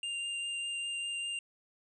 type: tone with vibrato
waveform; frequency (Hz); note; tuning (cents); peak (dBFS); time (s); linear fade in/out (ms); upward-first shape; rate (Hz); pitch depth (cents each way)
square; 2794; F7; 0; -35; 0.03-1.39; 2; triangle; 5; 9
effects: resampled to 22050 Hz